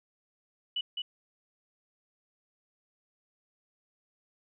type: tone with echo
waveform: sine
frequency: 2960 Hz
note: F#7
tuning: in tune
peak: -29 dBFS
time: 0.76-0.81 s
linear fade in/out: 5 ms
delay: 210 ms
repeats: 1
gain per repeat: -3 dB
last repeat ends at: 1.02 s
effects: none